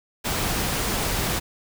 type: noise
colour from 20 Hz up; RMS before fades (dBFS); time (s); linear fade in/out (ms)
pink; -25; 0.24-1.4; 20
effects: none